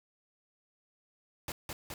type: noise with echo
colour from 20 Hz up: pink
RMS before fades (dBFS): -38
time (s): 1.48-1.52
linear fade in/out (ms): 2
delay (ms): 210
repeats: 2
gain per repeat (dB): -2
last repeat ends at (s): 1.94
effects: none